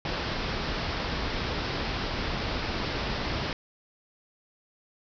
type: low-pass noise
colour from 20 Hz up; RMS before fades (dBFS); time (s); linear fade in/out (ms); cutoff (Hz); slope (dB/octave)
pink; -31; 0.05-3.53; 2; 5400; 96
effects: none